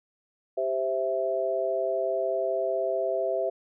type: chord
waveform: sine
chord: C major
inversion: second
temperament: equal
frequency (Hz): 392 / 523.3 / 659.3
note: G4 / C5 / E5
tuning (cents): 0 / 0 / 0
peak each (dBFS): -31 / -30 / -27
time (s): 0.57-3.5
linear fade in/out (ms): 10
effects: none